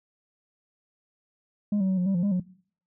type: tone with pitch steps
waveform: sine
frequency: 206.7 / 190.1 / 188.3 / 180.2 / 194.4 / 174.9 / 202.7 / 181.6 Hz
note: G#3 / F#3 / F#3 / F#3 / G3 / F3 / G#3 / F#3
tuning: -8 / +47 / +31 / -45 / -14 / +3 / -42 / -32 cents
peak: -19 dBFS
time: 1.72-2.4 s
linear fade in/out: 5 ms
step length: 85 ms
effects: noise-tail reverb RT60 0.5 s tail -21 dB re dry + tanh soft clip ceiling -21 dBFS